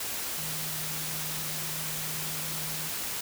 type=tone in noise; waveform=sine; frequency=156.5 Hz; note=D#3; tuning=10 cents sharp; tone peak=-41 dBFS; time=0.38-2.89 s; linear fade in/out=5 ms; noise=white; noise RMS=-34 dBFS; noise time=0-3.21 s; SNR=-10 dB; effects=none